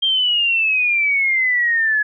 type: exponential sweep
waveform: sine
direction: down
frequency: 3200 to 1689 Hz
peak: -14 dBFS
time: 0.02-2.03 s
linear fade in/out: 10 ms
effects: none